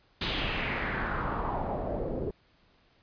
pink noise with low-pass filter sweep, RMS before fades -32 dBFS, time 0.21-2.31 s, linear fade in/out 5 ms, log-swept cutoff 3800 to 400 Hz, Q 2.9, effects pink hiss -65 dBFS RMS until 3.02 s + resampled to 11025 Hz

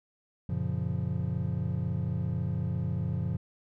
triangle chord, Gb major seventh, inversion none, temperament equal with one note detuned, 92.5 / 116.54 / 140.36 / 174.61 Hz, Gb2 / Bb2 / Db3 / F3, 0 / 0 / +22 / 0 cents, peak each -32 dBFS, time 0.49-3.37 s, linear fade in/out 5 ms, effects none

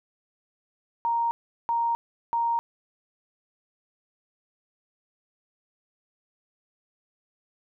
sine tone bursts, 932.3 Hz, A#5, in tune, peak -22 dBFS, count 3, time 1.05-2.59 s, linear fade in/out 0 ms, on 260 ms, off 380 ms, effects none

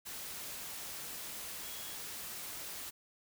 sine tone in noise, 3322 Hz, G#7, in tune, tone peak -53 dBFS, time 1.63-1.96 s, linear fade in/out 20 ms, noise white, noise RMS -44 dBFS, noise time 0.05-2.91 s, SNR -12 dB, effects none

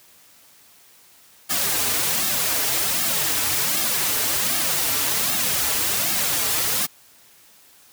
white noise with flanger, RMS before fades -22 dBFS, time 1.49-6.87 s, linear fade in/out 20 ms, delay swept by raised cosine 2 to 5.6 ms, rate 1.3 Hz, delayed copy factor -0.95, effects white hiss -52 dBFS RMS until 7.92 s + high-pass 60 Hz 12 dB/octave

